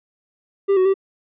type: tone with pitch steps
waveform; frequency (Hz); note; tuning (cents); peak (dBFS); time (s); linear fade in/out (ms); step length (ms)
triangle; 395.5 / 373 / 387.8; G4 / F#4 / G4; +15 / +14 / -19; -11; 0.68-0.941; 20; 87
effects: resampled to 8000 Hz